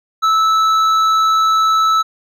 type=tone with hard clipping; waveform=sine; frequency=1309 Hz; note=E6; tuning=13 cents flat; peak=-12 dBFS; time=0.22-2.03 s; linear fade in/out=20 ms; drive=7 dB; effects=none